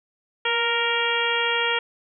harmonic tone with a mistuned harmonic, 466.2 Hz, A#4, in tune, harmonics 1 / 2 / 3 / 4 / 5 / 6 / 7, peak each -28 / -28 / -28 / -28 / -28 / -28 / -28 dBFS, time 0.45-1.79 s, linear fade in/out 5 ms, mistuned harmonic 1, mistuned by +25 cents, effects none

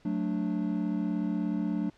triangle chord, D major, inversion first, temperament just, 183.54 / 220.2 / 293.7 Hz, F#3 / A3 / D4, -14 / +2 / 0 cents, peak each -30 dBFS, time 0.05-1.9 s, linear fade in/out 5 ms, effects pink hiss -62 dBFS RMS until 1.97 s + low-pass 5000 Hz 12 dB/octave

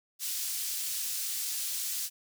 pink high-pass noise, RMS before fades -34 dBFS, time 0.19-2.1 s, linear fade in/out 50 ms, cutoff 5300 Hz, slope 12 dB/octave, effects none

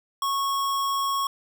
square tone, 1101 Hz, C#6, 12 cents flat, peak -24 dBFS, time 0.22-1.27 s, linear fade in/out 2 ms, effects none

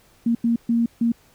sine tone bursts at uneven times, 232.9 Hz, A#3, 1 cent flat, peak -16 dBFS, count 4, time 0.26-0.35 / 0.44-0.56 / 0.69-0.86 / 1.01-1.12 s, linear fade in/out 5 ms, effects pink hiss -56 dBFS RMS until 1.34 s

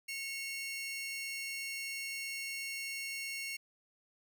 sawtooth tone pair together, 2188 / 2757 Hz, C#7 / F7, -23 / -23 cents, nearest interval major third, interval 400 cents, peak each -37 / -39 dBFS, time 0.08-3.57 s, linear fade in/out 10 ms, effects none

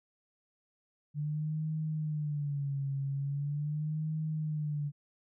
sine tone with vibrato, 146.83 Hz, D3, in tune, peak -31 dBFS, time 1.14-4.92 s, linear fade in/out 50 ms, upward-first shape sine, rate 0.41 Hz, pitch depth 110 cents each way, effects none

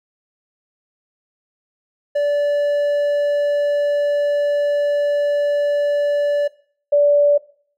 triangle / sine tone pair in turn, 580 / 580 Hz, D5 / D5, -22 / -22 cents, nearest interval unison, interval 0 cents, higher neither, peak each -13 / -10 dBFS, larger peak second, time 2.15-6.48 / 6.92-7.38 s, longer first, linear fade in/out 10 ms, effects noise-tail reverb RT60 0.5 s tail -19 dB re dry

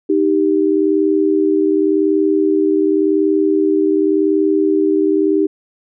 sine tone pair together, 311.1 / 392 Hz, D#4 / G4, 0 / 0 cents, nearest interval major third, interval 400 cents, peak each -14 dBFS, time 0.09-5.47 s, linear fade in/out 10 ms, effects none

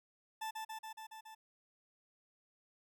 40% pulse tone with echo, 880 Hz, A5, in tune, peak -38 dBFS, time 0.41-0.51 s, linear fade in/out 10 ms, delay 140 ms, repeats 6, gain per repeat -2 dB, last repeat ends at 1.35 s, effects none

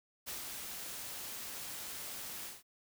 white noise with ADSR envelope, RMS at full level -41 dBFS, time 0.26-2.63 s, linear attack 25 ms, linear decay 130 ms, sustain -3 dB, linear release 180 ms, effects none

